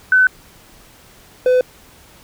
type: tone pair in turn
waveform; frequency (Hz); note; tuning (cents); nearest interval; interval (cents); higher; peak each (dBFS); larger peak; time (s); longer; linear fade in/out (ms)
sine / triangle; 1512 / 504.6; F#6 / B4; +37 / +37; octave + perfect fifth; 1900; first; -8; neither; 0.12-0.27 / 1.46-1.61; neither; 2
effects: pink hiss -46 dBFS RMS until 2.23 s